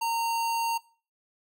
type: tone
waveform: square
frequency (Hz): 921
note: A#5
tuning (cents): -21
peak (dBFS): -27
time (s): 0.01-0.78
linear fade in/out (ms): 10
effects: noise-tail reverb RT60 0.4 s tail -20 dB re dry